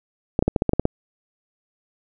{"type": "clicks", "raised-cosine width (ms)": 2, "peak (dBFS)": -4, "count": 9, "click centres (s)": [0.391, 0.425, 0.48, 0.562, 0.621, 0.693, 0.734, 0.796, 0.854], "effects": []}